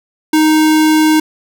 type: tone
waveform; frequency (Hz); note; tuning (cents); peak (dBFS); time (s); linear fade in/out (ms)
square; 311.1; D#4; 0; -8; 0.33-1.2; 5
effects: none